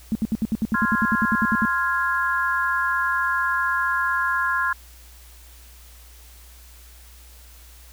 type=tone bursts; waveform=sine; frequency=219.8 Hz; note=A3; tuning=2 cents flat; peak=-18 dBFS; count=16; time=0.12-1.652 s; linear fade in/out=0 ms; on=32 ms; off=68 ms
type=chord; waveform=sine; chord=F minor; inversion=second; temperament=equal; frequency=1046.5 / 1396.9 / 1661.2 Hz; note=C6 / F6 / Ab6; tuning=0 / 0 / 0 cents; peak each=-24 dBFS; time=0.74-4.73 s; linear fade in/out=5 ms
effects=added 60 Hz sine -45 dBFS peak until 7.92 s + white hiss -50 dBFS RMS until 7.92 s